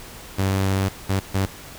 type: tone bursts at uneven times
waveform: sawtooth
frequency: 96.6 Hz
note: G2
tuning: 25 cents flat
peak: -15 dBFS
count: 3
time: 0.38-0.89 / 1.09-1.2 / 1.34-1.46 s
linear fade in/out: 10 ms
effects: pink hiss -40 dBFS RMS until 1.78 s